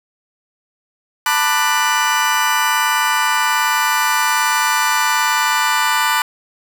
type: chord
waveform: 30% pulse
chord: B minor seventh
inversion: third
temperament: just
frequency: 889 / 987.8 / 1185.3 / 1481.6 Hz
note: A5 / B5 / D6 / F#6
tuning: +18 / 0 / +16 / +2 cents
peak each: -17 dBFS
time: 1.26-6.22 s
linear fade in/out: 2 ms
effects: none